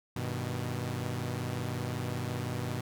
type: chord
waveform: sawtooth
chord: G augmented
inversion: none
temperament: equal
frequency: 98 / 123.47 / 155.56 Hz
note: G2 / B2 / D#3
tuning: 0 / 0 / 0 cents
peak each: -34 / -31 / -36 dBFS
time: 0.16-2.81 s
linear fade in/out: 5 ms
effects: none